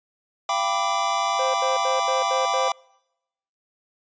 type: chord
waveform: square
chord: G dominant seventh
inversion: third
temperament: equal with one note detuned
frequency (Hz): 682.9 / 784 / 987.8 / 1174.7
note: F5 / G5 / B5 / D6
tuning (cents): -39 / 0 / 0 / 0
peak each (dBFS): -29 / -27 / -29 / -26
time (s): 0.49-2.72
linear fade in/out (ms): 2
type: tone bursts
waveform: triangle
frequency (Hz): 523.3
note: C5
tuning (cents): 0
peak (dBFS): -22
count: 6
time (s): 1.39-2.685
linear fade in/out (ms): 5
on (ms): 150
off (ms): 79
effects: noise-tail reverb RT60 0.9 s tail -26 dB re dry + resampled to 16000 Hz